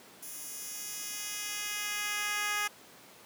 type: tone with high-pass filter sweep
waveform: 10% pulse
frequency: 415.3 Hz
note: G#4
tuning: in tune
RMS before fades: -36 dBFS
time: 0.22-2.68 s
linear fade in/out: 10 ms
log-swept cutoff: 10000 to 1200 Hz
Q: 0.75
effects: pink hiss -54 dBFS RMS until 3.25 s + high-pass 200 Hz 12 dB/octave